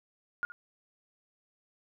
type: tone with echo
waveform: sine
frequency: 1422 Hz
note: F6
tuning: 31 cents sharp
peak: -28 dBFS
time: 0.43-0.45 s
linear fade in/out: 0 ms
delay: 70 ms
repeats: 1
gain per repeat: -15 dB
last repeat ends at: 0.52 s
effects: none